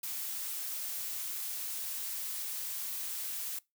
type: noise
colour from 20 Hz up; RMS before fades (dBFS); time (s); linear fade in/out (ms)
blue; -38; 0.03-3.59; 5
effects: noise-tail reverb RT60 0.2 s tail -22 dB re dry